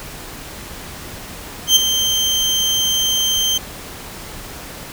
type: tone with ADSR envelope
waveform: 30% pulse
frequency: 3136 Hz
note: G7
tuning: in tune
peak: -3 dBFS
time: 1.67-3.58 s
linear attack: 90 ms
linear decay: 13 ms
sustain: -9 dB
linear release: 6 ms
effects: pink hiss -33 dBFS RMS until 4.92 s